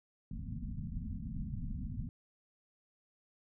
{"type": "low-pass noise", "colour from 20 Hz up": "pink", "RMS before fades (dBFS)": -40, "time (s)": [0.31, 2.09], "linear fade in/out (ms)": 2, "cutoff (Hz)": 250, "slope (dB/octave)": 96, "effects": []}